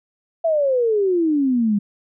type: exponential sweep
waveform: sine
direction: down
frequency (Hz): 674 to 198.9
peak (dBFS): -15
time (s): 0.44-1.79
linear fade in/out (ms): 10
effects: none